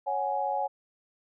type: chord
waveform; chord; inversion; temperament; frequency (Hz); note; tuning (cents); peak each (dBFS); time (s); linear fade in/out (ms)
sine; C# suspended fourth; none; equal with one note detuned; 554.4 / 740 / 835.4; C#5 / F#5 / G#5; 0 / 0 / +10; -33 / -32 / -29; 0.06-0.68; 20
effects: none